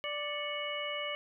harmonic tone with a mistuned harmonic, 587.3 Hz, D5, in tune, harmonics 1 / 2 / 3 / 4 / 5, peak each -39 / -42 / -48 / -39 / -39 dBFS, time 0.04-1.15 s, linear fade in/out 0 ms, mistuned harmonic 4, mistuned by -100 cents, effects none

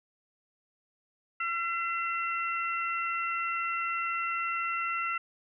harmonic tone, 678 Hz, E5, 49 cents sharp, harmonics 2 / 3 / 4, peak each -31 / -36 / -35 dBFS, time 1.4-5.18 s, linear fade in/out 5 ms, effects none

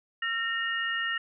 sine tone cluster, 1359 / 1839 / 2851 Hz, F6 / A#6 / F7, -48 / -24 / +35 cents, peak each -35 / -29 / -34 dBFS, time 0.22-1.18 s, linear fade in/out 5 ms, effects none

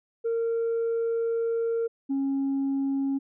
sine tone pair in turn, 460 / 273.5 Hz, A#4 / C#4, -23 / -23 cents, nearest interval major sixth, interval 900 cents, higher first, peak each -22 dBFS, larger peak neither, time 0.24-1.88 / 2.09-3.19 s, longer first, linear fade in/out 20 ms, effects tanh soft clip ceiling -22 dBFS

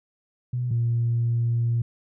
sine tone pair in turn, 123.47 / 117.46 Hz, B2 / A#2, 0 / +14 cents, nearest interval minor second, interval 86 cents, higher first, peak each -23 / -19 dBFS, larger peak second, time 0.53-0.71 / 0.71-1.82 s, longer second, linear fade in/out 5 ms, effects tanh soft clip ceiling -16 dBFS

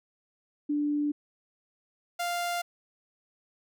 sine / sawtooth tone pair in turn, 293.7 / 697.7 Hz, D4 / F5, 0 / -2 cents, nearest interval octave + minor third, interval 1498 cents, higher second, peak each -25 dBFS, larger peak neither, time 0.69-1.12 / 2.19-2.62 s, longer neither, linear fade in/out 10 ms, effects none

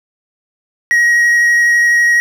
triangle tone with vibrato, 1895 Hz, A#6, 28 cents sharp, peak -6 dBFS, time 0.91-2.2 s, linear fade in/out 0 ms, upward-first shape sine, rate 12 Hz, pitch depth 8 cents each way, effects none

